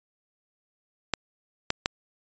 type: clicks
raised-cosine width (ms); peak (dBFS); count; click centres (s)
0.2; -6; 3; 1.137 / 1.704 / 1.859
effects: resampled to 16000 Hz